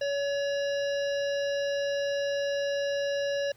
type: harmonic tone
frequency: 565 Hz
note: C#5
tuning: 33 cents sharp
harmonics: 1 / 3 / 5 / 7 / 9 / 10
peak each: -27 / -37 / -41 / -44 / -46 / -47 dBFS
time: 0.01-3.52 s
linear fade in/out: 5 ms
effects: added 120 Hz sine -62 dBFS peak until 3.56 s + pink hiss -62 dBFS RMS until 3.56 s